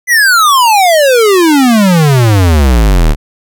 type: exponential sweep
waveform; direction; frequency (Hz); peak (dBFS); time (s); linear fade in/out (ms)
square; down; 2033 to 35; -5; 0.07-3.16; 50
effects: none